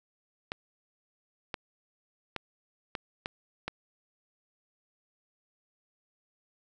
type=clicks; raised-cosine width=0.3 ms; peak=-17 dBFS; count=6; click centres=0.519 / 1.542 / 2.363 / 2.952 / 3.259 / 3.68 s; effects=none